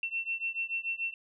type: beating tone pair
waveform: sine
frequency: 2700 / 2706.9 Hz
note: E7 / E7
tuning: +41 / +45 cents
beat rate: 6.9 Hz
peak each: -34 / -35 dBFS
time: 0.03-1.14 s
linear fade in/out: 2 ms
effects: none